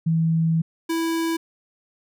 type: tone pair in turn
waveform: sine / square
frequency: 163 / 329.2 Hz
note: E3 / E4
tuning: -19 / -2 cents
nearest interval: octave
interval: 1217 cents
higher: second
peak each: -17 / -22 dBFS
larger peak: first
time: 0.06-0.62 / 0.89-1.37 s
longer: first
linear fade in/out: 10 ms
effects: none